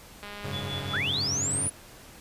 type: click train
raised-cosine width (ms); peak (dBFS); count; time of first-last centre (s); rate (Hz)
0.3; -25; 152; 0.23-0.967; 205
type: chord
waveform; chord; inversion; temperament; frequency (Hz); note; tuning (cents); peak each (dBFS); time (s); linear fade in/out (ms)
sawtooth; F# suspended second; none; equal with one note detuned; 92.5 / 101.45 / 138.59; F#2 / G#2 / C#3; 0 / -40 / 0; -34 / -34 / -32; 0.43-1.69; 20
type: tone with tremolo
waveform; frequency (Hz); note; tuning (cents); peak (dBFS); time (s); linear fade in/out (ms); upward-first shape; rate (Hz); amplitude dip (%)
sine; 3436; A7; -42; -32; 0.51-1.28; 50; sine; 5.3; 80
type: linear sweep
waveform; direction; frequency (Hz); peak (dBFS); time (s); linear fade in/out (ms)
sine; up; 1230 to 10000; -26; 0.93-1.7; 10
effects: pink hiss -49 dBFS RMS until 2.2 s + resampled to 32000 Hz